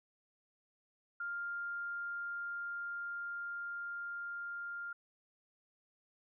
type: tone with level ramp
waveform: sine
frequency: 1400 Hz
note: F6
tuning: 4 cents sharp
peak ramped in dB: -37 to -40 dBFS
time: 1.2-4.93 s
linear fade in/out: 5 ms
effects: none